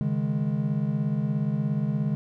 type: chord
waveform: triangle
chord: C# suspended second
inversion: none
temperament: equal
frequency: 138.59 / 155.56 / 207.7 Hz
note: C#3 / D#3 / G#3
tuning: 0 / 0 / 0 cents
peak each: -26 dBFS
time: 0.01-2.15 s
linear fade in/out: 0 ms
effects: none